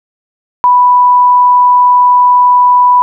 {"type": "tone", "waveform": "sine", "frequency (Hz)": 987.8, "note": "B5", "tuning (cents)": 0, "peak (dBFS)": -3, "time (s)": [0.64, 3.02], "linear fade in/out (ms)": 0, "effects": []}